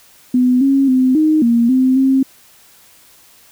sine tone with pitch steps, 250.7 / 273.1 / 257.5 / 310.4 / 234.4 / 258.9 / 266.4 Hz, B3 / C#4 / C4 / D#4 / A#3 / C4 / C4, +26 / -26 / -28 / -4 / +10 / -18 / +31 cents, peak -9 dBFS, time 0.34-2.23 s, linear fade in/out 5 ms, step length 270 ms, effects white hiss -47 dBFS RMS until 3.51 s

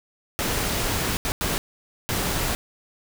pink noise bursts at uneven times, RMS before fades -25 dBFS, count 4, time 0.39-1.17 / 1.25-1.32 / 1.41-1.58 / 2.09-2.55 s, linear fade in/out 0 ms, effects none

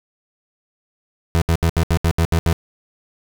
30% pulse tone bursts, 83 Hz, E2, 12 cents sharp, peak -11 dBFS, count 9, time 1.35-2.529 s, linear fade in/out 0 ms, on 67 ms, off 72 ms, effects none

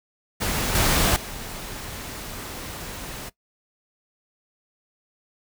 pink noise with level steps, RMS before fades -25 / -20 / -35 dBFS, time 0.4-3.3 s, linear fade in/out 20 ms, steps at 0.75 / 1.16 s, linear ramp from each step 2 ms, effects noise-tail reverb RT60 0.1 s tail -19 dB re dry

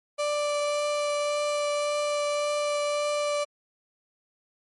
35% pulse tone with vibrato, 587.3 Hz, D5, in tune, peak -23 dBFS, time 0.18-3.45 s, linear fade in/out 20 ms, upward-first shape triangle, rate 1.8 Hz, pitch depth 8 cents each way, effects MP3 48 kbps

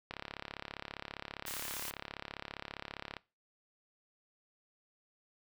click train, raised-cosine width 0.3 ms, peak -24 dBFS, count 108, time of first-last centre 0.11-3.167 s, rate 35 Hz
white high-pass noise, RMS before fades -42 dBFS, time 1.46-1.91 s, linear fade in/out 10 ms, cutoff 830 Hz, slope 96 dB/octave
effects noise-tail reverb RT60 0.3 s tail -21 dB re dry

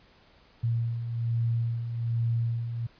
sine beating tone pair, 115.4 / 116.6 Hz, A#2 / A#2, -17 / +1 cents, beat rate 1.2 Hz, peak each -34 / -26 dBFS, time 0.63-2.87 s, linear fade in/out 10 ms, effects pink hiss -59 dBFS RMS until 2.99 s + resampled to 11025 Hz

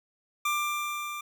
25% pulse tone with level ramp, 1186 Hz, D6, 17 cents sharp, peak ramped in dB -21 to -31 dBFS, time 0.45-1.21 s, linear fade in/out 5 ms, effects none

